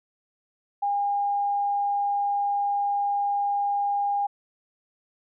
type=tone; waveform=sine; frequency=810 Hz; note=G#5; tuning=43 cents flat; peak=-22 dBFS; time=0.82-4.27 s; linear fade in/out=10 ms; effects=none